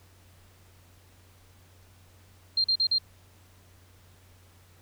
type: tone bursts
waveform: sine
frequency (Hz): 4186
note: C8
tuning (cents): 0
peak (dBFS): -21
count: 4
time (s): 2.57-2.984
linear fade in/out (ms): 5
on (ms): 72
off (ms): 42
effects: added 91 Hz sine -56 dBFS peak until 4.81 s + pink hiss -60 dBFS RMS until 4.81 s